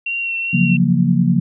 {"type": "tone with vibrato", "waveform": "sine", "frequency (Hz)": 2734, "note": "F7", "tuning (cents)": -37, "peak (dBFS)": -19, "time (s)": [0.06, 0.77], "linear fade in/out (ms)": 5, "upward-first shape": "sine", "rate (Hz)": 2.4, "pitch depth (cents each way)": 18}
{"type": "chord", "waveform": "sine", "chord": "Gb major seventh", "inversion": "second", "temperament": "equal", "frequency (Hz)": [138.59, 174.61, 185, 233.1], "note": ["Db3", "F3", "Gb3", "Bb3"], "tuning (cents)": [0, 0, 0, 0], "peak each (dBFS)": [-18, -15, -19, -18], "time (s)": [0.53, 1.4], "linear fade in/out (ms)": 10}
{"effects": []}